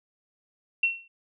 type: tone with exponential decay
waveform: sine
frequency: 2720 Hz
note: F7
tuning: 46 cents flat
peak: -17 dBFS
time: 0.83-1.08 s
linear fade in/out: 5 ms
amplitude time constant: 53 ms
effects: none